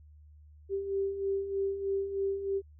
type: beating tone pair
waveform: sine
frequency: 390 / 393.2 Hz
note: G4 / G4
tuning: -9 / +5 cents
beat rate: 3.2 Hz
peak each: -37 / -30 dBFS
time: 0.69-2.62 s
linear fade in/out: 50 ms
effects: added 75 Hz sine -52 dBFS peak until 2.79 s